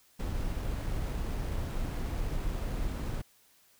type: noise with sample-and-hold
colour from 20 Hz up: brown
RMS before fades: -33 dBFS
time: 0.19-3.22 s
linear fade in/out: 10 ms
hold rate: 11025 Hz
effects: white hiss -64 dBFS RMS until 3.79 s